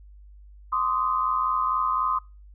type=tone cluster; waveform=sine; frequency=1042 / 1165 / 1249 Hz; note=C6 / D6 / D#6; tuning=-7 / -14 / +6 cents; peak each=-25 / -30 / -25 dBFS; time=0.72-2.19 s; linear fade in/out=10 ms; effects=noise-tail reverb RT60 0.3 s tail -26 dB re dry + added 50 Hz sine -45 dBFS peak until 2.54 s